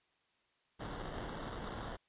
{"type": "noise with sample-and-hold", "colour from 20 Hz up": "pink", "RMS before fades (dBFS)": -43, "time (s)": [0.79, 1.97], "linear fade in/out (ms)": 20, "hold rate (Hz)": 2450, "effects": ["white hiss -75 dBFS RMS until 2.08 s", "resampled to 8000 Hz"]}